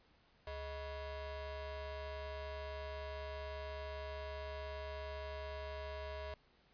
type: ring-modulated tone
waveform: 35% pulse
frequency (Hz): 349.2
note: F4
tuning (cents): 0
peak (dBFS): -38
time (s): 0.47-6.34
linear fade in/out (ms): 2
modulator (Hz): 278
effects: pink hiss -70 dBFS RMS until 6.73 s + resampled to 11025 Hz